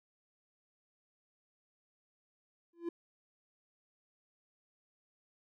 triangle tone with exponential growth, 340.3 Hz, F4, 45 cents flat, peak -29 dBFS, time 2.73-2.89 s, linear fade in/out 5 ms, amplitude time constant 33 ms, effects none

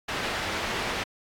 white low-pass noise, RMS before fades -31 dBFS, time 0.08-1.04 s, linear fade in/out 10 ms, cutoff 2600 Hz, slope 12 dB/octave, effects AAC 64 kbps

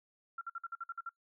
sine tone bursts, 1367 Hz, F6, 37 cents flat, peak -37 dBFS, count 9, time 0.38-1.093 s, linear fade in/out 5 ms, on 33 ms, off 52 ms, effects noise-tail reverb RT60 0.1 s tail -21 dB re dry

